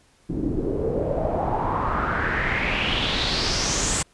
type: noise with low-pass filter sweep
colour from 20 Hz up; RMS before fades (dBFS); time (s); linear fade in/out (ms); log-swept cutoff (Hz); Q
pink; -24; 0.29-4.03; 10; 270 to 8200; 4.4
effects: pink hiss -59 dBFS RMS until 4.13 s + resampled to 24000 Hz